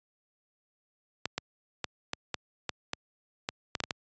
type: clicks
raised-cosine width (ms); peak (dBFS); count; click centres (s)
0.2; -13; 12; 1.256 / 1.38 / 1.843 / 2.134 / 2.343 / 2.693 / 2.934 / 3.489 / 3.752 / 3.803 / 3.838 / 3.908
effects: high-pass 80 Hz 12 dB/octave + resampled to 16000 Hz

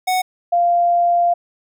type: tone pair in turn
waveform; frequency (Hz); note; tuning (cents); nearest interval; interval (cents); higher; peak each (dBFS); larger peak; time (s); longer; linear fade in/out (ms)
square / sine; 740 / 695; F#5 / F5; 0 / -9; minor second; 109; first; -16 / -12; second; 0.07-0.22 / 0.52-1.34; second; 10
effects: none

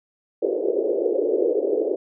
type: band-pass noise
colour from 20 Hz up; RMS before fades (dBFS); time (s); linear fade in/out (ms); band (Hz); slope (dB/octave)
pink; -22; 0.42-1.96; 5; 360 to 520; 48
effects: none

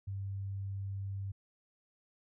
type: tone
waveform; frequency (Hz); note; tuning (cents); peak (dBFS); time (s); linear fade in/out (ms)
sine; 98.1; G2; +2; -36; 0.07-1.32; 10
effects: none

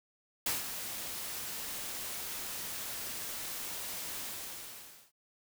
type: noise with ADSR envelope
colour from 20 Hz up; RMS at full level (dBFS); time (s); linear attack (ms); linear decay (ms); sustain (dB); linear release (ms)
white; -31; 0.46-5.12; 5; 160; -9; 910
effects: none

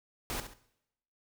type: noise with echo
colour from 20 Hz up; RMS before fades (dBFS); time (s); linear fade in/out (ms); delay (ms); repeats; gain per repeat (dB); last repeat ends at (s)
pink; -36; 0.3-0.4; 0; 68; 2; -9; 0.536
effects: noise-tail reverb RT60 0.8 s tail -18 dB re dry

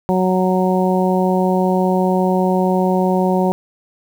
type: harmonic tone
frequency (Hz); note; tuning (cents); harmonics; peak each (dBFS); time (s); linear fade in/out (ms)
185.1; F#3; +1; 1 / 2 / 3 / 4 / 5; -16 / -19 / -21 / -22 / -23; 0.09-3.52; 0
effects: 7-bit

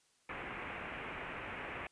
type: low-pass noise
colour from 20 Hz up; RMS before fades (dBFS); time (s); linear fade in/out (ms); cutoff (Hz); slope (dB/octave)
white; -44; 0.29-1.87; 2; 2600; 48
effects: white hiss -72 dBFS RMS until 1.91 s + resampled to 22050 Hz

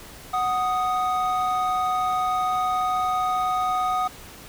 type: tone pair together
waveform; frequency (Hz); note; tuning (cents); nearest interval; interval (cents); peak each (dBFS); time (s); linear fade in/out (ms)
triangle; 740 / 1244.5; F#5 / D#6; 0 / 0; major sixth; 900; -22; 0.33-4.08; 10
effects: pink hiss -43 dBFS RMS until 4.48 s

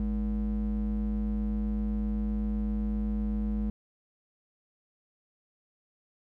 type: ring-modulated tone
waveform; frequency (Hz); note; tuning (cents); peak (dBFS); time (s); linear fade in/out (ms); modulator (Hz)
triangle; 132.3; C3; +20; -22; 0-3.7; 0; 78.4
effects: none

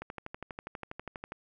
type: click train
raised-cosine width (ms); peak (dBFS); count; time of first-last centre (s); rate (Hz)
0.5; -24; 17; 0.02-1.321; 12.3
effects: none

